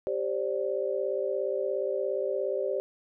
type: chord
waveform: sine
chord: G suspended fourth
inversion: none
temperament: equal with one note detuned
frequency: 392 / 530.2 / 587.3 Hz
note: G4 / C5 / D5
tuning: 0 / +23 / 0 cents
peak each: -31 / -31 / -32 dBFS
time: 0.07-2.8 s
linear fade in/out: 0 ms
effects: none